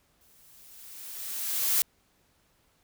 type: noise with exponential growth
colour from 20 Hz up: blue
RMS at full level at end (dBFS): -23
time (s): 0.21-1.82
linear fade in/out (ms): 0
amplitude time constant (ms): 350
effects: pink hiss -68 dBFS RMS until 2.83 s